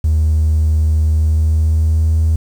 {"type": "tone with pitch glide", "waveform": "triangle", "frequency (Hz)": [77.9, 79.91], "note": ["D#2", "D#2"], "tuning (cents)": [3, 47], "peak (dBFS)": -7, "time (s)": [0.04, 2.36], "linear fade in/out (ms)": 5, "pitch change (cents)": 44, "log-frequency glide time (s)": [1.12, 2.2], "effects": ["tanh soft clip ceiling -6 dBFS", "7-bit"]}